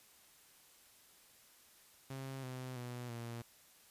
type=tone with pitch steps; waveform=sawtooth; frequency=134 / 128.24 / 122.74 / 117.47 Hz; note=C3 / C3 / B2 / A#2; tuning=+42 / -34 / -10 / +14 cents; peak=-39 dBFS; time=2.1-3.42 s; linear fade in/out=5 ms; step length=330 ms; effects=white hiss -64 dBFS RMS until 3.9 s + resampled to 32000 Hz